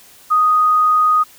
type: tone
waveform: sine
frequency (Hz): 1244.5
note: D#6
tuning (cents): 0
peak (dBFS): -10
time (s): 0.3-1.24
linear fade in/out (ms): 20
effects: white hiss -45 dBFS RMS until 1.38 s